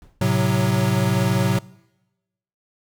brown noise with exponential decay, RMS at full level -40 dBFS, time 0.02-0.31 s, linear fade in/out 0 ms, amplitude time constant 62 ms
square chord, F# diminished, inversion first, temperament equal, 110 / 130.81 / 185 Hz, A2 / C3 / F#3, 0 / 0 / 0 cents, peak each -22 dBFS, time 0.21-1.59 s, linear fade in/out 5 ms
effects noise-tail reverb RT60 1.0 s tail -23 dB re dry

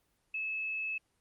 sine tone, 2600 Hz, E7, 24 cents flat, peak -33 dBFS, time 0.34-0.98 s, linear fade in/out 5 ms, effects pink hiss -75 dBFS RMS until 1.2 s + Opus 24 kbps

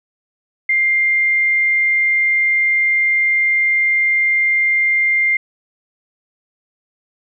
sine tone, 2100 Hz, C7, 6 cents sharp, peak -12 dBFS, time 0.69-5.37 s, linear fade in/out 5 ms, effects none

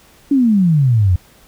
sine exponential sweep, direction down, 290 to 85.3 Hz, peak -9 dBFS, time 0.31-1.16 s, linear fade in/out 5 ms, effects pink hiss -48 dBFS RMS until 1.47 s

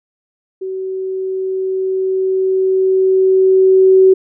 sine tone with level ramp, 378.5 Hz, F#4, 39 cents sharp, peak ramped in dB -20 to -4 dBFS, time 0.61-4.14 s, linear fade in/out 10 ms, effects none

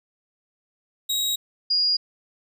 sawtooth / sine tone pair in turn, 3812 / 4859 Hz, A#7 / D#8, +38 / -42 cents, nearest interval major third, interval 420 cents, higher second, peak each -19 / -18 dBFS, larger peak second, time 1.09-1.36 / 1.7-1.97 s, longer neither, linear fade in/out 10 ms, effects none

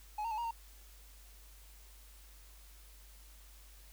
triangle tone with pitch steps, 846 / 917 / 861 / 942 / 919 Hz, G#5 / A#5 / A5 / A#5 / A#5, +32 / -29 / -38 / +18 / -25 cents, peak -33 dBFS, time 0.18-0.51 s, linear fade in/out 5 ms, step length 66 ms, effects added 50 Hz sine -55 dBFS peak until 3.92 s + white hiss -61 dBFS RMS until 3.92 s

